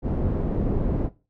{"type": "low-pass noise", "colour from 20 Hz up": "pink", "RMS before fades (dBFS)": -24, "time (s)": [0.02, 1.1], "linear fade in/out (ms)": 50, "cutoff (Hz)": 390, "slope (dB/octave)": 12, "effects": ["noise-tail reverb RT60 0.3 s tail -18 dB re dry"]}